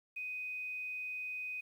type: tone with quantisation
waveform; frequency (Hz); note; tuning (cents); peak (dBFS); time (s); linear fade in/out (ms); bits
sine; 2500; D#7; +8; -38; 0.16-1.61; 10; 11
effects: none